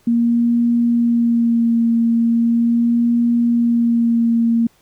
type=tone with vibrato; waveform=sine; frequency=233.8 Hz; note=A#3; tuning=5 cents sharp; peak=-12 dBFS; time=0.07-4.67 s; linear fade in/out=5 ms; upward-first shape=sine; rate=0.39 Hz; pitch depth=20 cents each way; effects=pink hiss -56 dBFS RMS until 4.81 s